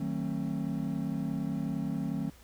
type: chord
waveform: triangle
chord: D# diminished seventh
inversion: none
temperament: just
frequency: 155.56 / 186.68 / 224 / 268.8 Hz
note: D#3 / F#3 / A3 / C4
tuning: 0 / +16 / +31 / +47 cents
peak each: -34 dBFS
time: 0-2.3 s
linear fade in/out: 5 ms
effects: added 60 Hz sine -55 dBFS peak until 2.43 s + pink hiss -58 dBFS RMS until 2.43 s